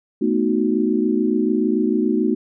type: chord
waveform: sine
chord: B dominant seventh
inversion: third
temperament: equal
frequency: 220 / 246.9 / 311.1 / 370 Hz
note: A3 / B3 / D#4 / F#4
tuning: 0 / 0 / 0 / 0 cents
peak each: -21 / -22 / -21 / -22 dBFS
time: 0.21-2.35 s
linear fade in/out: 10 ms
effects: none